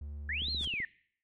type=tone; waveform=triangle; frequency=73 Hz; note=D2; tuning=10 cents flat; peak=-37 dBFS; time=0.01-0.67 s; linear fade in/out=5 ms
type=linear two-way sweep; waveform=sine; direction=up then down; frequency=1636 to 4304 to 1779 Hz; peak=-32 dBFS; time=0.29-0.85 s; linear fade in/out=2 ms; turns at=0.51 s
type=click train; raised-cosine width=3 ms; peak=-33 dBFS; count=7; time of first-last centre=0.42-0.802 s; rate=15.7 Hz
type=noise with exponential growth; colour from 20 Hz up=white; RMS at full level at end=-41 dBFS; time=0.54-0.65 s; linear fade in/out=5 ms; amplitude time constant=22 ms
effects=noise-tail reverb RT60 0.6 s tail -22 dB re dry + MP3 48 kbps